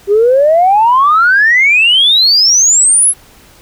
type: exponential sweep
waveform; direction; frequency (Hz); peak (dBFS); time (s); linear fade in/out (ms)
sine; up; 390.6 to 11170; -4; 0.07-3.14; 50
effects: tanh soft clip ceiling 0 dBFS + pink hiss -42 dBFS RMS until 3.61 s